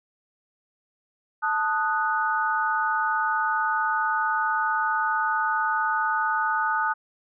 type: chord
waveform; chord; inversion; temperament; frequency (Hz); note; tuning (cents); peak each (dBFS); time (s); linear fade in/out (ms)
sine; D# diminished; second; equal; 880 / 1244.5 / 1480; A5 / D#6 / F#6; 0 / 0 / 0; -26; 1.42-6.94; 20
effects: none

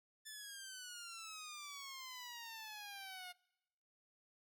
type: exponential sweep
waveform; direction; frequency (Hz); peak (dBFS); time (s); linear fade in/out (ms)
10% pulse; down; 1762 to 714; -40; 0.25-3.33; 20
effects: noise-tail reverb RT60 1.0 s tail -25 dB re dry

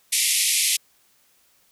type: band-pass noise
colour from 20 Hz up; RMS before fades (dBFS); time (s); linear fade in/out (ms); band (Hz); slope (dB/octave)
white; -21; 0.12-0.77; 10; 2000 to 12000; 96
effects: white hiss -61 dBFS RMS until 1.71 s

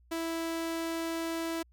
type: tone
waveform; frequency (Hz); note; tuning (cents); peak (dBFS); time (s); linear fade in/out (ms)
sawtooth; 329.6; E4; 0; -28; 0.11-1.63; 10
effects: added 60 Hz sine -59 dBFS peak until 1.72 s

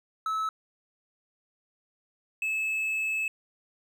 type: tone pair in turn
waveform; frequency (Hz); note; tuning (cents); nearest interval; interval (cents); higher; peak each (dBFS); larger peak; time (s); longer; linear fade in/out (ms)
triangle; 1300 / 2600; E6 / E7; -24 / -24; octave; 1200; second; -25; neither; 0.26-0.49 / 2.42-3.28; second; 2
effects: none

